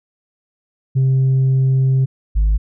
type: tone pair in turn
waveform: sine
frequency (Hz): 132.3 / 52.04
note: C3 / G#1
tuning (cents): +20 / +4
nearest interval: octave + major third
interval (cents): 1616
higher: first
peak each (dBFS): -9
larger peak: neither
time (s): 0.95-2.06 / 2.35-2.58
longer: first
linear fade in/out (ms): 20
effects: tanh soft clip ceiling -10 dBFS